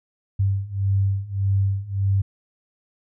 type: beating tone pair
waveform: sine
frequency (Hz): 97.1 / 98.8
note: G2 / G2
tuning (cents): -16 / +14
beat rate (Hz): 1.7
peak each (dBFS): -23 / -21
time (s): 0.39-2.22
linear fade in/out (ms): 10
effects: none